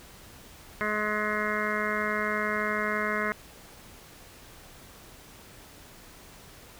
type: harmonic tone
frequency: 211.6 Hz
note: G#3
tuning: 33 cents sharp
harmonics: 1 / 2 / 3 / 5 / 6 / 7 / 8 / 9 / 10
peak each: -35 / -35 / -35 / -35 / -35 / -35 / -35 / -35 / -35 dBFS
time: 0.81-3.32 s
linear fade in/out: 0 ms
effects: pink hiss -50 dBFS RMS until 6.79 s